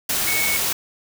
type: tone in noise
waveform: sine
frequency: 2217 Hz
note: C#7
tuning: in tune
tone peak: -22 dBFS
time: 0.27-0.57 s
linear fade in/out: 5 ms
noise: white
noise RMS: -22 dBFS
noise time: 0.09-0.73 s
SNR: -3 dB
effects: none